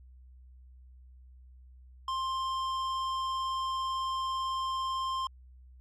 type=tone; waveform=square; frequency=1053 Hz; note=C6; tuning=11 cents sharp; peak=-31 dBFS; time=2.08-5.27 s; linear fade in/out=2 ms; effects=added 63 Hz sine -51 dBFS peak until 5.8 s + low-pass 5000 Hz 12 dB/octave